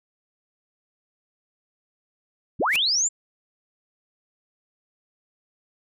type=linear sweep; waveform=sine; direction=up; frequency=58.5 to 7470 Hz; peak=-19 dBFS; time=2.59-3.09 s; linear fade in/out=20 ms
type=noise with exponential growth; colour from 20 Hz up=white; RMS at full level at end=-25 dBFS; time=2.68-2.76 s; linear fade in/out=0 ms; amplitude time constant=17 ms
effects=resampled to 32000 Hz